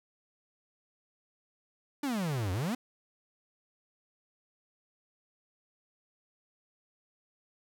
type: exponential two-way sweep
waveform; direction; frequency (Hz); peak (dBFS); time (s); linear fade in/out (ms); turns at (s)
45% pulse; down then up; 300 to 87.31 to 265.3; -30; 2.03-2.75; 5; 2.52
effects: none